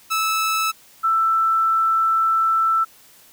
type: tone pair in turn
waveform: sawtooth / sine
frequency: 1308 / 1327.8 Hz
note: E6 / E6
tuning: -14 / +12 cents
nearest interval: unison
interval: 26 cents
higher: second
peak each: -15 dBFS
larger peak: neither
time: 0.1-0.72 / 1.03-2.85 s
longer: second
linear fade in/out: 20 ms
effects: white hiss -50 dBFS RMS until 3.32 s